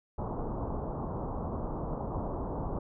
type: low-pass noise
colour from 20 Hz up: pink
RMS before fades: -35 dBFS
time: 0.18-2.79 s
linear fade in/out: 5 ms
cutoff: 1100 Hz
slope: 48 dB/octave
effects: none